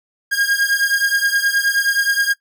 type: beating tone pair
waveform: 45% pulse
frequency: 1618 / 1627.5 Hz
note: G#6 / G#6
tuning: -46 / -36 cents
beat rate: 9.5 Hz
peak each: -18 dBFS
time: 0.31-2.34 s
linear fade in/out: 20 ms
effects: noise-tail reverb RT60 0.1 s tail -19 dB re dry